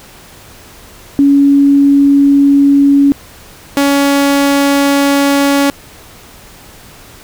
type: tone pair in turn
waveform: sine / sawtooth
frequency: 280.8 / 280.8 Hz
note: C#4 / C#4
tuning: +22 / +22 cents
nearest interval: unison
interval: 0 cents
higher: neither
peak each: -4 dBFS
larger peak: neither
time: 1.19-3.12 / 3.77-5.7 s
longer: neither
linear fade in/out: 0 ms
effects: pink hiss -37 dBFS RMS until 7.23 s